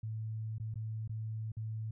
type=tone with dropouts; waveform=sine; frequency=110 Hz; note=A2; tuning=in tune; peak=-36 dBFS; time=0.03-1.91 s; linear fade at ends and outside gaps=5 ms; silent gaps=0.583-0.599 / 0.742-0.756 / 1.077-1.094 / 1.519-1.568 s; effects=none